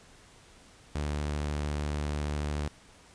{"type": "tone", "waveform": "sawtooth", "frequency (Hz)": 73.9, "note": "D2", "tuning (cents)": 11, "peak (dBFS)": -26, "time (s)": [0.95, 2.68], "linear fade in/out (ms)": 5, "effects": ["pink hiss -56 dBFS RMS until 3.14 s", "resampled to 22050 Hz"]}